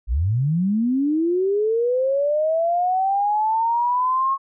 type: linear sweep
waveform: sine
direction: up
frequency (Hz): 49 to 1092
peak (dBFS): -17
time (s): 0.07-4.38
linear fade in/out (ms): 50
effects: none